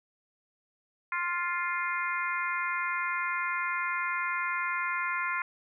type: harmonic tone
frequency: 350 Hz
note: F4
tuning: 4 cents sharp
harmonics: 3 / 4 / 5 / 6 / 7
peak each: -33 / -34 / -37 / -34 / -40 dBFS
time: 1.12-5.42 s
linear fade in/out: 2 ms
effects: none